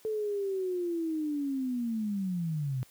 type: linear sweep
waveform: sine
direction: down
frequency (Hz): 440 to 123.47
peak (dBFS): -29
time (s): 0.05-2.83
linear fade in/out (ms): 0
effects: white hiss -60 dBFS RMS until 2.9 s + high-pass 60 Hz 12 dB/octave